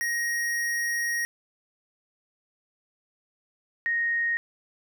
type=tone pair in turn; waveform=square / sine; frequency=1879 / 1864.9 Hz; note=A#6 / A#6; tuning=+13 / 0 cents; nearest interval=unison; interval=13 cents; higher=first; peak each=-26 / -23 dBFS; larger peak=second; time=0.01-1.25 / 3.86-4.37 s; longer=first; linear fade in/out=0 ms; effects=none